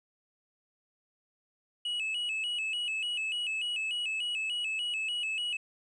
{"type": "tone with vibrato", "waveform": "triangle", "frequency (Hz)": 2755, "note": "F7", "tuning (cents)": -24, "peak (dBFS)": -29, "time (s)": [1.85, 5.57], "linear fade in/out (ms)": 5, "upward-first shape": "square", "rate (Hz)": 3.4, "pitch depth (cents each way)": 98, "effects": ["resampled to 22050 Hz", "11-bit"]}